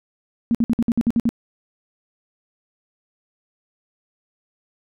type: tone bursts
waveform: sine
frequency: 232.8 Hz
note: A#3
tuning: 2 cents flat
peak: -14 dBFS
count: 9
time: 0.51-1.291 s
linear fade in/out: 0 ms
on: 37 ms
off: 56 ms
effects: none